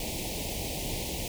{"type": "band-stop noise", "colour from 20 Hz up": "pink", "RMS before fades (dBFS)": -34, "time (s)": [0, 1.28], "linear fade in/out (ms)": 2, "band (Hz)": [850, 2200], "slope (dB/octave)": 48, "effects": []}